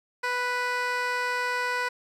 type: tone with band-pass filter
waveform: 15% pulse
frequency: 493.9 Hz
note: B4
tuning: in tune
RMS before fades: -28 dBFS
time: 0.23-1.89 s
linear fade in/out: 10 ms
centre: 1800 Hz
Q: 0.62
effects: 10-bit